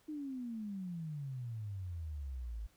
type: exponential sweep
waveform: sine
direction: down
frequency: 312.2 to 51.91 Hz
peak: -39 dBFS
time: 0.08-2.67 s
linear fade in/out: 10 ms
effects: pink hiss -70 dBFS RMS until 2.76 s

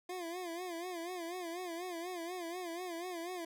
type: tone with vibrato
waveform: 25% pulse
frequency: 349.2 Hz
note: F4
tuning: in tune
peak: -36 dBFS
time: 0.09-3.45 s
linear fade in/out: 5 ms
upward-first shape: sine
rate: 4.1 Hz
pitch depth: 100 cents each way
effects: none

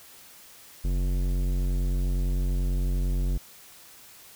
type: tone with tanh clipping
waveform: sine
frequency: 45.58 Hz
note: F#1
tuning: 25 cents flat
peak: -25 dBFS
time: 0.84-3.38 s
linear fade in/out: 10 ms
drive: 16 dB
effects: white hiss -50 dBFS RMS until 4.35 s

